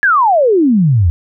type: exponential sweep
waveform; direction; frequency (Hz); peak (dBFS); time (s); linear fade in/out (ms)
sine; down; 1730 to 78.8; -7; 0.03-1.1; 0
effects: none